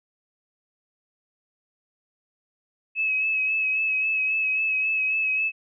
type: tone with vibrato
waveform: sine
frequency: 2576 Hz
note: E7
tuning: 41 cents flat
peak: -21 dBFS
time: 2.95-5.52 s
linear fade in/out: 50 ms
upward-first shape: sine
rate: 3.7 Hz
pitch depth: 28 cents each way
effects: none